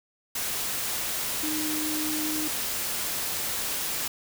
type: tone in noise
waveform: sine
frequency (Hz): 307.7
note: D#4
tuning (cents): -19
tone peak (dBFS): -30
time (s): 1.43-2.48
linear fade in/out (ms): 5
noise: white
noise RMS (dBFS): -30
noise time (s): 0.35-4.08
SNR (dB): -3
effects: none